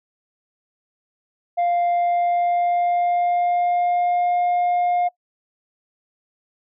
sine tone with pitch glide, 698.5 to 709.5 Hz, F5 to F5, 0 to +27 cents, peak -14 dBFS, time 1.57-5.09 s, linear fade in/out 20 ms, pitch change +27 cents, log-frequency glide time 1.83-4.39 s, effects noise-tail reverb RT60 0.1 s tail -21 dB re dry + tanh soft clip ceiling -16 dBFS

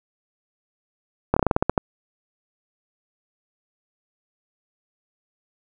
slowing click train, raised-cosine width 1 ms, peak -3 dBFS, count 10, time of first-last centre 1.34-1.778 s, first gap 25 ms, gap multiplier 1.16, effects none

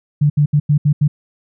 sine tone bursts at uneven times, 147.1 Hz, D3, 3 cents sharp, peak -9 dBFS, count 6, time 0.21-0.3 / 0.37-0.46 / 0.53-0.6 / 0.69-0.78 / 0.85-0.93 / 1.01-1.08 s, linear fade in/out 10 ms, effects none

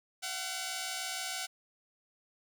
5% pulse tone pair together, 687 / 753.3 Hz, F5 / F#5, -29 / +31 cents, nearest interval major second, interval 160 cents, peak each -30 / -25 dBFS, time 0.22-1.47 s, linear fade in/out 20 ms, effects none

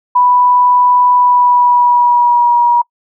sine tone with pitch glide, 987.8 to 957.5 Hz, B5 to A#5, 0 to +46 cents, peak -6 dBFS, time 0.15-2.82 s, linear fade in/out 10 ms, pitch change -54 cents, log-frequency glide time 1.15-2.56 s, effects noise-tail reverb RT60 0.1 s tail -26 dB re dry

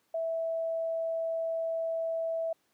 sine tone, 656 Hz, E5, 9 cents flat, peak -29 dBFS, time 0.14-2.53 s, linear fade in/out 5 ms, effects pink hiss -72 dBFS RMS until 2.73 s + high-pass 200 Hz 12 dB/octave

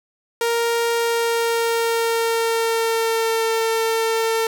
sawtooth tone with pitch glide, 466.2 to 450.8 Hz, A#4 to A4, 0 to +42 cents, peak -14 dBFS, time 0.41-4.47 s, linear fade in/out 2 ms, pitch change -58 cents, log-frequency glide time 0.93-3.47 s, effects none

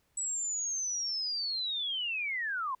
sine linear sweep, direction down, 7900 to 987 Hz, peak -31 dBFS, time 0.17-2.75 s, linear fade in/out 5 ms, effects pink hiss -73 dBFS RMS until 2.8 s

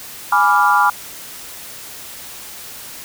sine chord, G# diminished seventh, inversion none, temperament equal, 830.6 / 987.8 / 1174.7 / 1396.9 Hz, G#5 / B5 / D6 / F6, 0 / 0 / 0 / 0 cents, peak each -16 dBFS, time 0.32-0.9 s, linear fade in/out 5 ms, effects white hiss -34 dBFS RMS until 3.04 s

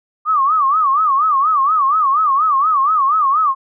sine tone with vibrato, 1174.7 Hz, D6, in tune, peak -11 dBFS, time 0.25-3.55 s, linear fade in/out 50 ms, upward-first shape sine, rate 4.2 Hz, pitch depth 170 cents each way, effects none

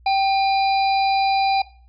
harmonic tone with a mistuned harmonic, 804 Hz, G5, 44 cents sharp, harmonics 1 / 3 / 5 / 6, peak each -16 / -26 / -30 / -32 dBFS, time 0.06-1.62 s, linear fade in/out 5 ms, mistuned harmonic 1, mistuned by -52 cents, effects noise-tail reverb RT60 0.4 s tail -17 dB re dry + added 60 Hz sine -47 dBFS peak until 1.88 s

